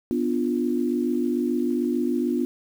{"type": "chord", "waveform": "sine", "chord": "B diminished", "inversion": "none", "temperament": "equal", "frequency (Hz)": [246.9, 293.7, 349.2], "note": ["B3", "D4", "F4"], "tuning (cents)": [0, 0, 0], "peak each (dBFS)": [-24, -27, -26], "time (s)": [0.11, 2.45], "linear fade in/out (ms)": 0, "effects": ["8-bit"]}